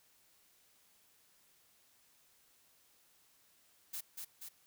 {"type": "noise with echo", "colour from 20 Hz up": "blue", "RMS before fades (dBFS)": -42, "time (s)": [3.93, 4.01], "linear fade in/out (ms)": 10, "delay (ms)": 240, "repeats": 2, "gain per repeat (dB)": -3, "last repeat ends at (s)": 4.49, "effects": ["white hiss -69 dBFS RMS until 4.66 s"]}